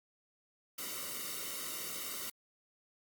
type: noise with comb filter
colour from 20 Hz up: white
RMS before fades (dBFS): -41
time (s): 0.78-2.3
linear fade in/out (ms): 5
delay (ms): 1.2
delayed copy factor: -0.9
effects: Opus 48 kbps